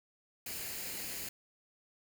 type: noise with comb filter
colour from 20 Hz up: white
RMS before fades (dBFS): -41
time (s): 0.46-1.29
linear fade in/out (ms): 5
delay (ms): 0.43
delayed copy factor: +0.5
effects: none